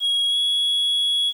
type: tone with pitch glide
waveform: sine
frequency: 3307 to 3351 Hz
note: G#7 to G#7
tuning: -8 to +15 cents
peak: -15 dBFS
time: 0-1.33 s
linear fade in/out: 50 ms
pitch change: +23 cents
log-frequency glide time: 0.28-0.37 s
effects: tanh soft clip ceiling -17 dBFS + 8-bit